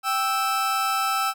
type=tone pair together; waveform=40% pulse; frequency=782 / 1313.4 Hz; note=G5 / E6; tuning=-4 / -7 cents; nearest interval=major sixth; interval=897 cents; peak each=-26 / -22 dBFS; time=0.03-1.34 s; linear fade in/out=50 ms; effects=none